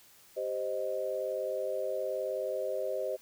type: chord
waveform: sine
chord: C minor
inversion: second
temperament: equal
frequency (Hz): 392 / 523.3 / 622.3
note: G4 / C5 / Eb5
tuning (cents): 0 / 0 / 0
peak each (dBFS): -38 / -34 / -35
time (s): 0.36-3.17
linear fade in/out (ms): 20
effects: white hiss -59 dBFS RMS until 3.21 s